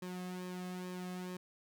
sawtooth tone with flanger, 181.7 Hz, F#3, 31 cents flat, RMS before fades -43 dBFS, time 0.02-1.37 s, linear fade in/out 5 ms, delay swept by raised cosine 1.4 to 2.13 ms, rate 2.3 Hz, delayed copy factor -0.65, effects none

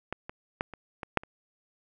clicks, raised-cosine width 0.5 ms, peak -17 / -23 / -13 / -27 / -21 / -7 / -29 dBFS, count 7, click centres 0.126 / 0.295 / 0.609 / 0.737 / 1.032 / 1.173 / 1.235 s, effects none

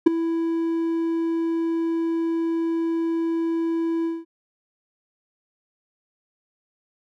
triangle tone with ADSR envelope, 330.7 Hz, E4, 6 cents sharp, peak -4 dBFS, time 0.06-4.25 s, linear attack 11 ms, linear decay 9 ms, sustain -15 dB, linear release 200 ms, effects none

